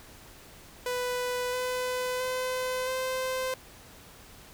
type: tone with pitch steps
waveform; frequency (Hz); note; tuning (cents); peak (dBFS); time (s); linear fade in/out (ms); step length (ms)
sawtooth; 496 / 502.9 / 509.9 / 517.1; B4 / B4 / C5 / C5; +7 / +31 / -45 / -20; -25; 0.86-3.54; 2; 670
effects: pink hiss -51 dBFS RMS until 4.53 s